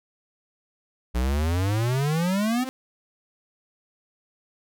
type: exponential sweep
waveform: square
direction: up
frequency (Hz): 58.5 to 261.6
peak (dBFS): -22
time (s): 1.14-2.65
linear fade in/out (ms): 20
type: tone with exponential growth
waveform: sawtooth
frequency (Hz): 261.6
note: C4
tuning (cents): 0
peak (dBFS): -23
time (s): 2.53-2.69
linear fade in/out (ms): 0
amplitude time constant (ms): 34
effects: none